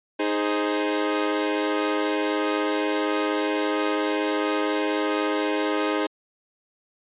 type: chord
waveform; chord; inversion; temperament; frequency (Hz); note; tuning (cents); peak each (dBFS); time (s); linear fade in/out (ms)
sawtooth; Ab major; second; equal; 311.1 / 415.3 / 523.3; Eb4 / Ab4 / C5; 0 / 0 / 0; -21 / -23 / -25; 0.19-6.07; 10
effects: resampled to 8000 Hz